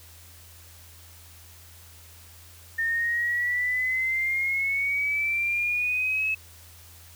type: exponential sweep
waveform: sine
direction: up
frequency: 1816 to 2594 Hz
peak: -23 dBFS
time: 2.78-6.35 s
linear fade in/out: 10 ms
effects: added 84 Hz sine -50 dBFS peak until 7.15 s + white hiss -51 dBFS RMS until 7.15 s